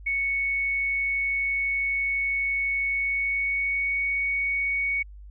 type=tone with pitch glide; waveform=sine; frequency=2217 to 2231 Hz; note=C#7 to C#7; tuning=0 to +11 cents; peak=-23 dBFS; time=0.06-5.03 s; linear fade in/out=10 ms; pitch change=+11 cents; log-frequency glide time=2.87-4.01 s; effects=added 50 Hz sine -41 dBFS peak until 5.3 s